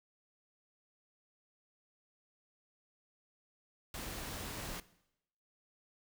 pink noise, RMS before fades -43 dBFS, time 3.94-4.8 s, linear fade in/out 2 ms, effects noise-tail reverb RT60 0.8 s tail -18 dB re dry

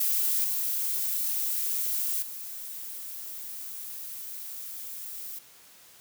violet noise with level steps, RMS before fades -26 / -29 / -39 dBFS, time 0-5.39 s, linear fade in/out 5 ms, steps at 0.44 / 2.22 s, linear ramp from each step 5 ms, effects white hiss -54 dBFS RMS until 6 s + high-pass 60 Hz 12 dB/octave

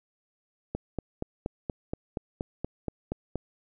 click train, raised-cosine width 2 ms, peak -17 dBFS, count 12, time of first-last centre 0.75-3.357 s, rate 4.22 Hz, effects none

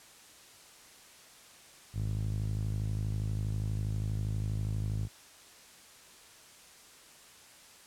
sawtooth tone with band-pass filter, 52.4 Hz, G#1, 16 cents sharp, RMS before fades -33 dBFS, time 1.93-5.09 s, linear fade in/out 50 ms, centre 110 Hz, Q 2.2, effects white hiss -55 dBFS RMS until 7.86 s + low-pass 10000 Hz 12 dB/octave

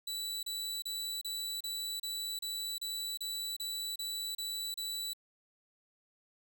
sawtooth tone bursts, 3951 Hz, B7, in tune, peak -33 dBFS, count 13, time 0.07-5.134 s, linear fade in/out 5 ms, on 360 ms, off 32 ms, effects none

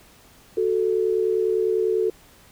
sine tone pair together, 370 / 440 Hz, F#4 / A4, 0 / 0 cents, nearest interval minor third, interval 300 cents, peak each -22 / -21 dBFS, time 0.57-2.1 s, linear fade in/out 5 ms, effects pink hiss -52 dBFS RMS until 2.51 s

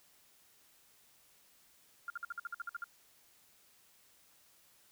sine tone bursts, 1400 Hz, F6, 4 cents sharp, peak -37 dBFS, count 11, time 2.08-2.841 s, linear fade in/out 2 ms, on 21 ms, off 53 ms, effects white hiss -66 dBFS RMS until 4.91 s

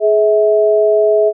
sine tone pair together, 421.2 / 648 Hz, G#4 / E5, +24 / -30 cents, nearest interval perfect fifth, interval 746 cents, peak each -11 dBFS, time 0-1.33 s, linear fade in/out 50 ms, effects none

